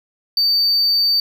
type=tone; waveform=triangle; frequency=4597 Hz; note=D8; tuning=38 cents flat; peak=-12 dBFS; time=0.37-1.2 s; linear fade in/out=2 ms; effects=none